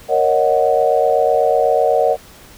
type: chord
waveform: sine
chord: D# minor seventh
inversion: second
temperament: equal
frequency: 466.2 / 554.4 / 622.3 / 740 Hz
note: A#4 / C#5 / D#5 / F#5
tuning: 0 / 0 / 0 / 0 cents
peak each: -17 dBFS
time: 0.08-2.17 s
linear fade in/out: 50 ms
effects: pink hiss -42 dBFS RMS until 2.57 s